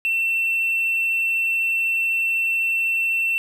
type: tone with hard clipping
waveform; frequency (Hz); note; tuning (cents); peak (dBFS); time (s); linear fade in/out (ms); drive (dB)
triangle; 2694; E7; +37; -19; 0.05-3.38; 0; 4
effects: none